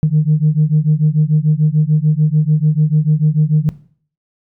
sine beating tone pair, 150 / 156.8 Hz, D3 / D#3, +37 / +14 cents, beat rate 6.8 Hz, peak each -12 dBFS, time 0.03-3.69 s, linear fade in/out 0 ms, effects noise-tail reverb RT60 0.5 s tail -17 dB re dry + tanh soft clip ceiling -4 dBFS

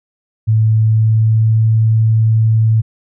sine tone with pitch glide, 110 to 111.09 Hz, A2 to A2, 0 to +17 cents, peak -8 dBFS, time 0.47-2.82 s, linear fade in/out 20 ms, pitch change +17 cents, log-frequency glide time 0.86-1.64 s, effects none

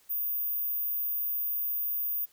sine tone, 14917 Hz, A#9, in tune, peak -28 dBFS, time 0.09-2.26 s, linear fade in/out 20 ms, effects white hiss -63 dBFS RMS until 2.32 s

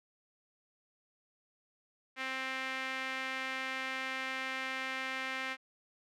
sawtooth tone with band-pass filter, 262.8 Hz, C4, 8 cents sharp, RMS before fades -38 dBFS, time 2.16-5.57 s, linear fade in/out 50 ms, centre 2100 Hz, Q 2.1, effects none

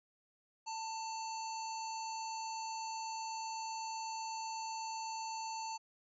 harmonic tone with a mistuned harmonic, 892 Hz, A5, 23 cents sharp, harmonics 1 / 3 / 5 / 7 / 8, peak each -40 / -52 / -49 / -51 / -53 dBFS, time 0.66-5.78 s, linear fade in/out 20 ms, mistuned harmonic 7, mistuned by -18 cents, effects none

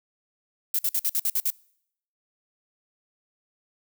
violet noise bursts, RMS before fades -24 dBFS, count 8, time 0.74-1.503 s, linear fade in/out 2 ms, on 49 ms, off 53 ms, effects noise-tail reverb RT60 0.7 s tail -25 dB re dry

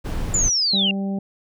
brown noise, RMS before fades -24 dBFS, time 0.04-0.5 s, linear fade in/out 20 ms
sine linear sweep, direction down, 7180 to 2700 Hz, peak -17 dBFS, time 0.34-0.91 s, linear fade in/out 2 ms
harmonic tone, 196 Hz, G3, in tune, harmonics 1 / 2 / 3 / 4, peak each -22 / -35 / -36 / -39 dBFS, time 0.73-1.19 s, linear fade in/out 5 ms
effects none

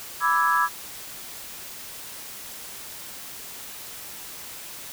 sine chord, E dominant seventh, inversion second, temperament equal, 987.8 / 1174.7 / 1318.5 / 1661.2 Hz, B5 / D6 / E6 / G#6, 0 / 0 / 0 / 0 cents, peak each -24 dBFS, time 0.2-0.69 s, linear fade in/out 50 ms, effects white hiss -39 dBFS RMS until 4.92 s

